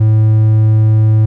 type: tone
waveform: triangle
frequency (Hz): 108.9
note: A2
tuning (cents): -17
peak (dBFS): -4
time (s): 0-1.26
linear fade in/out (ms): 10
effects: none